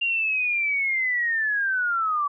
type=linear sweep; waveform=sine; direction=down; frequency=2794 to 1135 Hz; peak=-21 dBFS; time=0.01-2.28 s; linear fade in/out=10 ms; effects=none